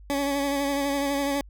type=tone with vibrato; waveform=20% pulse; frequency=280.7 Hz; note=C#4; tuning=22 cents sharp; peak=-19 dBFS; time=0.1-1.41 s; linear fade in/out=0 ms; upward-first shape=sine; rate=12 Hz; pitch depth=29 cents each way; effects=added 50 Hz sine -44 dBFS peak until 1.49 s